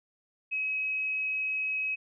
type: tone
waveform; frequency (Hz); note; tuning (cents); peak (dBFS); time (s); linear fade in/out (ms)
sine; 2551; D#7; +43; -28; 0.51-1.96; 20
effects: none